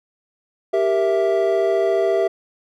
triangle chord, E diminished, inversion first, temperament equal, 392 / 466.2 / 659.3 Hz, G4 / Bb4 / E5, 0 / 0 / 0 cents, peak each -17 / -22 / -17 dBFS, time 0.73-2.28 s, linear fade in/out 10 ms, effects none

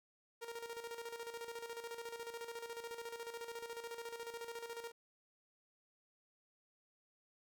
sawtooth tone with tremolo, 466.2 Hz, A#4, in tune, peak -39 dBFS, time 0.41-4.92 s, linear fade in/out 20 ms, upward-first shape square, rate 14 Hz, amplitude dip 60%, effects none

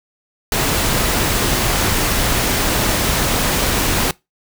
pink noise, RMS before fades -17 dBFS, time 0.52-4.11 s, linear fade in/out 2 ms, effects noise-tail reverb RT60 0.2 s tail -22 dB re dry

